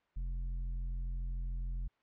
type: tone with tanh clipping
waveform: triangle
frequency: 43.54 Hz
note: F1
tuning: 5 cents flat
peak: -36 dBFS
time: 0.16-1.88 s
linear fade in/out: 10 ms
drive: 11 dB
effects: white hiss -74 dBFS RMS until 2.02 s + low-pass 2000 Hz 12 dB/octave